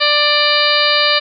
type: harmonic tone with a mistuned harmonic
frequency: 590 Hz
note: D5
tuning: 8 cents sharp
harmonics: 1 / 2 / 3 / 4 / 5 / 6 / 7 / 8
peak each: -19 / -19 / -19 / -19 / -19 / -19 / -19 / -19 dBFS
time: 0-1.2 s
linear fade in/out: 20 ms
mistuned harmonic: 6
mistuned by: +78 cents
effects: none